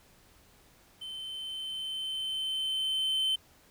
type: tone with level ramp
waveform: triangle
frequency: 3079 Hz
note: G7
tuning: 32 cents flat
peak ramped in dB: -37 to -24 dBFS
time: 1.01-3.36 s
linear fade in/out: 10 ms
effects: pink hiss -61 dBFS RMS until 3.7 s